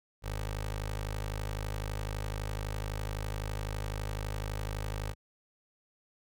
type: tone with notch filter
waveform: 15% pulse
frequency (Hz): 51.91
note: G#1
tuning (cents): 0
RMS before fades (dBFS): -36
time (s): 0.22-5.15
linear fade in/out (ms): 50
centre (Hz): 200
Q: 0.97
effects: none